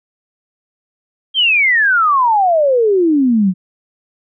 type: exponential sweep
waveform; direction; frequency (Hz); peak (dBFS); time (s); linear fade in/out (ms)
sine; down; 3241 to 177; -9; 1.34-3.54; 50
effects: none